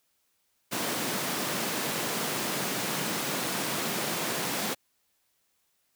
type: high-pass noise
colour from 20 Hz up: pink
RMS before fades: -31 dBFS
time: 0.71-4.75 s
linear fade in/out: 20 ms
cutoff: 160 Hz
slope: 24 dB/octave
effects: white hiss -73 dBFS RMS until 5.95 s